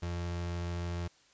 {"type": "tone", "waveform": "35% pulse", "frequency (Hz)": 86.5, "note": "F2", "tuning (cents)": -16, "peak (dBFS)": -32, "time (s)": [0.02, 1.08], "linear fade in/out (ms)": 10, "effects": ["white hiss -64 dBFS RMS until 1.33 s", "resampled to 16000 Hz"]}